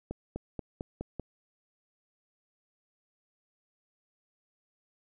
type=accelerating click train; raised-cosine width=2 ms; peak=-22 dBFS; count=6; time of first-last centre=0.11-1.197 s; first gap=250 ms; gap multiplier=0.93; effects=none